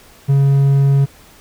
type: tone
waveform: triangle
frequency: 138.59 Hz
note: C#3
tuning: in tune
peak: -7 dBFS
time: 0.28-1.06 s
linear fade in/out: 20 ms
effects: pink hiss -45 dBFS RMS until 1.4 s